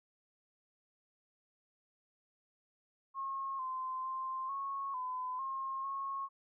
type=tone with pitch steps; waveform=sine; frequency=1083 / 1036 / 1048 / 1099 / 1013 / 1071 / 1092 Hz; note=C#6 / C6 / C6 / C#6 / B5 / C6 / C#6; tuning=-41 / -17 / +2 / -15 / +44 / +40 / -26 cents; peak=-36 dBFS; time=3.14-6.29 s; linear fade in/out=50 ms; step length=450 ms; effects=none